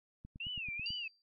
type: click train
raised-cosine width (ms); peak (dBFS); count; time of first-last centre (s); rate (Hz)
5; -36; 7; 0.25-0.905; 9.16
type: tone with vibrato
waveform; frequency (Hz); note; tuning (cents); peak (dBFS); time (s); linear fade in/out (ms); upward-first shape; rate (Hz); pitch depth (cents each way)
sine; 2650; E7; +9; -38; 0.4-1.08; 5; sine; 2.3; 210
type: tone with exponential decay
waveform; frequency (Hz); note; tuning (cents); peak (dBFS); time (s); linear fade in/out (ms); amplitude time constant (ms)
sine; 4699; D8; 0; -36; 0.86-1.22; 1; 77
effects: AAC 32 kbps